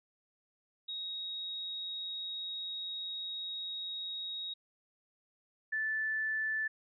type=tone pair in turn; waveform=sine; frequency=3779 / 1752.8 Hz; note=A#7 / A6; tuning=+23 / -7 cents; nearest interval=octave + minor second; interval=1330 cents; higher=first; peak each=-37 / -31 dBFS; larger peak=second; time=0.88-4.54 / 5.72-6.68 s; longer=first; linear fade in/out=10 ms; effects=none